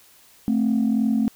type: tone pair together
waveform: sine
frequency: 220 / 262.8 Hz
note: A3 / C4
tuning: 0 / +8 cents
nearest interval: minor third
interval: 308 cents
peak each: -18 / -21 dBFS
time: 0.48-1.28 s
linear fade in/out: 0 ms
effects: tanh soft clip ceiling -13 dBFS + white hiss -53 dBFS RMS until 1.35 s